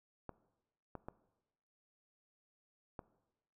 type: clicks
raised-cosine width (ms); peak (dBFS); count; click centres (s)
1; -30; 4; 0.293 / 0.953 / 1.085 / 2.992
effects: noise-tail reverb RT60 1.0 s tail -18 dB re dry